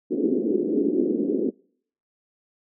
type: band-pass noise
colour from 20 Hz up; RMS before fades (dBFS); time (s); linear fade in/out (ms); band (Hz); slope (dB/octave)
white; -23; 0.1-1.51; 20; 220 to 410; 48
effects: noise-tail reverb RT60 0.6 s tail -26 dB re dry